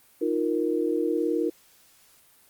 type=chord; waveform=sine; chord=Eb suspended second; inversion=none; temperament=just; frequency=311.1 / 350 / 466.7 Hz; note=Eb4 / F4 / Bb4; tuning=0 / +4 / +2 cents; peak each=-27 dBFS; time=0.21-1.5 s; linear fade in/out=10 ms; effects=white hiss -58 dBFS RMS until 2.49 s + Opus 32 kbps